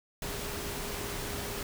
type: tone in noise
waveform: sine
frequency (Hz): 406.8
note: G#4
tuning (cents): -36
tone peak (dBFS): -43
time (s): 0.22-1.63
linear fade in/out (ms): 2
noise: pink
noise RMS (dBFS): -37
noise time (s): 0.22-1.63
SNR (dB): -9
effects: none